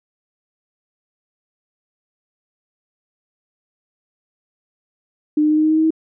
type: tone with pitch steps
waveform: sine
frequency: 301.7 / 304.1 / 306.6 / 309.1 / 311.6 / 314.1 / 316.7 / 319.3 Hz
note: D4 / D#4 / D#4 / D#4 / D#4 / D#4 / D#4 / D#4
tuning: +47 / -40 / -25 / -11 / +3 / +16 / +31 / +45 cents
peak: -12 dBFS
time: 5.37-5.906 s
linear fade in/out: 5 ms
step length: 67 ms
effects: none